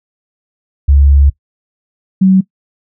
sine tone pair in turn, 70.2 / 189.32 Hz, C#2 / F#3, +22 / +40 cents, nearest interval octave + perfect fourth, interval 1718 cents, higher second, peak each -4 dBFS, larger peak neither, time 0.88-1.3 / 2.21-2.41 s, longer first, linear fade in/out 10 ms, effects noise-tail reverb RT60 0.1 s tail -20 dB re dry

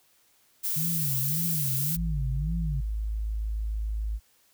violet noise, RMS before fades -29 dBFS, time 0.63-1.97 s, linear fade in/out 20 ms
sine tone with vibrato, 148.9 Hz, D3, 24 cents sharp, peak -29 dBFS, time 0.76-2.81 s, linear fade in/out 10 ms, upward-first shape sine, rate 1.8 Hz, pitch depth 220 cents each way
sine tone, 53.5 Hz, A1, 48 cents flat, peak -27 dBFS, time 1.95-4.2 s, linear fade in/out 50 ms
effects white hiss -64 dBFS RMS until 4.53 s

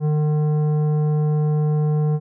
sine tone with tanh clipping, 151.3 Hz, D#3, 48 cents flat, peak -18 dBFS, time 0-2.2 s, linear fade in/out 50 ms, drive 11 dB, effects none

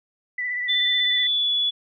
sine tone with vibrato, 1975.5 Hz, B6, in tune, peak -24 dBFS, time 0.38-1.27 s, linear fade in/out 5 ms, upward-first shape sine, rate 16 Hz, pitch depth 28 cents each way
sine tone with pitch glide, 3520 to 3420 Hz, A7 to A7, 0 to -50 cents, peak -19 dBFS, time 0.68-1.71 s, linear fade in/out 20 ms, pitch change -50 cents, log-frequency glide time 0.97-1.51 s
effects none

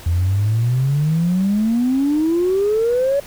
sine exponential sweep, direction up, 82.4 to 573 Hz, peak -13 dBFS, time 0.06-3.2 s, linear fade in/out 5 ms, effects tanh soft clip ceiling -10 dBFS + pink hiss -39 dBFS RMS until 3.26 s

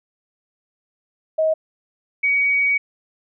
sine tone pair in turn, 633 / 2256 Hz, D#5 / C#7, +30 / +30 cents, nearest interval octave + minor seventh, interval 2200 cents, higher second, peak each -15 dBFS, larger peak neither, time 1.38-1.54 / 2.23-2.78 s, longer second, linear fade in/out 10 ms, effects none

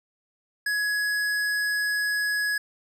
sine tone with hard clipping, 1678 Hz, G#6, 17 cents sharp, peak -25 dBFS, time 0.66-2.58 s, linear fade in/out 5 ms, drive 14 dB, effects none

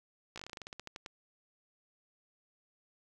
slowing click train, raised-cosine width 0.2 ms, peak -26 dBFS, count 16, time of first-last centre 0.36-1.061 s, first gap 16 ms, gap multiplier 1.14, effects none

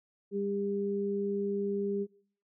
sine tone pair together, 199.8 / 401 Hz, G3 / G4, +33 / +39 cents, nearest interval octave, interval 1206 cents, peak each -34 / -31 dBFS, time 0.31-2.07 s, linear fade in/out 50 ms, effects noise-tail reverb RT60 0.6 s tail -23 dB re dry

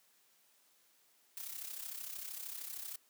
blue noise with amplitude modulation, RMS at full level -42 dBFS, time 1.37-2.96 s, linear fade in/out 2 ms, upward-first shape sine, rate 33.1 Hz, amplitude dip 65%, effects white hiss -70 dBFS RMS until 3.09 s + high-pass 200 Hz 12 dB/octave

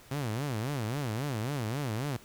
sawtooth tone with vibrato, 125.3 Hz, B2, 25 cents sharp, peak -27 dBFS, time 0.11-2.17 s, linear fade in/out 5 ms, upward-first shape sine, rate 3.7 Hz, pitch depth 290 cents each way, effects pink hiss -55 dBFS RMS until 2.24 s

